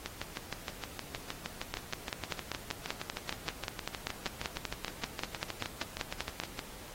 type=two click trains; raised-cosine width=0.2 ms; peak=-15 / -18 dBFS; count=25 / 43; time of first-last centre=1.74-6.4 / 0.06-6.592 s; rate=5.15 / 6.43 Hz; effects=pink hiss -49 dBFS RMS until 6.94 s + AAC 48 kbps